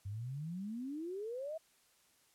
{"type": "exponential sweep", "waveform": "sine", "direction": "up", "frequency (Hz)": [94.9, 659.3], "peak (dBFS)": -39, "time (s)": [0.05, 1.58], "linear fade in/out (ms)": 10, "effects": ["white hiss -70 dBFS RMS until 2.34 s", "low-pass 12000 Hz 12 dB/octave"]}